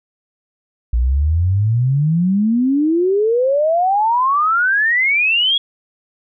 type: exponential sweep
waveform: sine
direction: up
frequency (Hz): 56.7 to 3370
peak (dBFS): -12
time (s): 0.93-5.58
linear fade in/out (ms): 5
effects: none